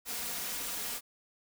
white noise with comb filter, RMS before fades -37 dBFS, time 0.05-1.01 s, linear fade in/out 50 ms, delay 4.2 ms, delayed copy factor +0.5, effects none

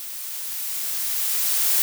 blue noise with level ramp, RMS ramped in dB -34 to -19 dBFS, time 0-1.82 s, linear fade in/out 0 ms, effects none

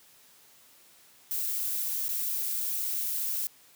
violet noise with dropouts, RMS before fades -31 dBFS, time 1.31-3.47 s, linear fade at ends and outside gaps 0 ms, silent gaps 2.082-2.09 s, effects white hiss -58 dBFS RMS until 3.75 s + high-pass 80 Hz 12 dB/octave

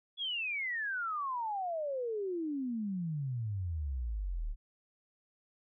sine exponential sweep, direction down, 3428 to 34.65 Hz, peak -33 dBFS, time 0.17-4.56 s, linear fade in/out 50 ms, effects none

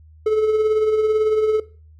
triangle tone with tremolo, 432.4 Hz, A4, 30 cents flat, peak -11 dBFS, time 0.26-1.6 s, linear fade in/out 5 ms, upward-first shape triangle, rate 18 Hz, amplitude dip 55%, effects noise-tail reverb RT60 0.4 s tail -19 dB re dry + added 78 Hz sine -44 dBFS peak until 1.99 s

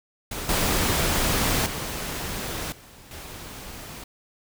pink noise with level steps, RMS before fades -32 / -23 / -31 / -48 / -39 dBFS, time 0.31-4.04 s, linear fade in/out 5 ms, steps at 0.49 / 1.66 / 2.72 / 3.11 s, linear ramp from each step 2 ms, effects none

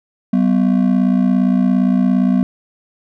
triangle ring-modulated tone, 220 Hz, A3, in tune, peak -6 dBFS, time 0.33-2.43 s, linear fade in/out 0 ms, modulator 28.7 Hz, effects none

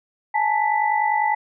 sine tone cluster, 844 / 894 / 1982 Hz, G#5 / A5 / B6, +28 / +27 / +6 cents, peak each -20 / -22 / -25 dBFS, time 0.34-1.35 s, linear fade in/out 10 ms, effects none

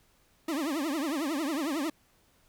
40% pulse tone with vibrato, 299.1 Hz, D4, 32 cents sharp, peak -28 dBFS, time 0.48-1.9 s, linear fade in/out 5 ms, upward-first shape triangle, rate 11 Hz, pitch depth 250 cents each way, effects pink hiss -66 dBFS RMS until 2.48 s

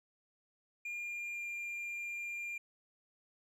triangle tone with pitch glide, 2412 to 2395 Hz, D7 to D7, +46 to +33 cents, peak -37 dBFS, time 0.85-2.58 s, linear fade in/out 5 ms, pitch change -13 cents, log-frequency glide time 0.95-1.46 s, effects none

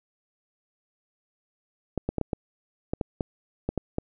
clicks, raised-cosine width 2 ms, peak -13 dBFS, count 11, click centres 1.977 / 2.09 / 2.183 / 2.213 / 2.332 / 2.935 / 3.012 / 3.208 / 3.69 / 3.777 / 3.984 s, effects none

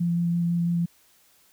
sine tone with vibrato, 171.4 Hz, F3, 32 cents flat, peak -21 dBFS, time 0-0.86 s, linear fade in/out 10 ms, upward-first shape square, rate 6 Hz, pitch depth 8 cents each way, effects white hiss -60 dBFS RMS until 1.52 s

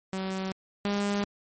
sawtooth tone pair in turn, 190 / 202.7 Hz, F#3 / G#3, +46 / -42 cents, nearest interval minor second, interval 112 cents, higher second, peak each -26 / -22 dBFS, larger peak second, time 0.13-0.52 / 0.85-1.24 s, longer neither, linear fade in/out 0 ms, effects MP3 32 kbps

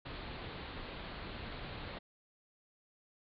pink low-pass noise, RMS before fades -45 dBFS, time 0.05-1.99 s, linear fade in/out 10 ms, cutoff 4400 Hz, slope 96 dB/octave, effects none

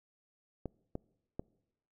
clicks, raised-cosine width 2 ms, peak -24 dBFS, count 3, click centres 0.657 / 0.954 / 1.395 s, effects noise-tail reverb RT60 0.9 s tail -25 dB re dry

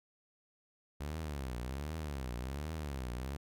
sawtooth tone with vibrato, 69.3 Hz, C#2, in tune, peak -34 dBFS, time 1-3.37 s, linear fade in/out 10 ms, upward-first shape triangle, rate 1.3 Hz, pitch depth 280 cents each way, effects none

